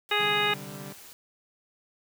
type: noise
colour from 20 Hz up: white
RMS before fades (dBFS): -48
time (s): 0.09-1.13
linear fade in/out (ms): 0
type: harmonic tone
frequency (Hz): 415.3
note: G#4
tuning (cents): 0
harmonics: 1 / 2 / 3 / 4 / 5 / 6 / 7 / 9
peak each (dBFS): -31 / -31 / -31 / -31 / -31 / -31 / -31 / -31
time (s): 0.11-0.54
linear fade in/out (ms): 5
type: chord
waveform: sawtooth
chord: C suspended second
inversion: none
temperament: equal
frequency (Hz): 130.81 / 146.83 / 196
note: C3 / D3 / G3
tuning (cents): 0 / 0 / 0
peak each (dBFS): -43 / -38 / -38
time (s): 0.19-0.93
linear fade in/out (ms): 10
effects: none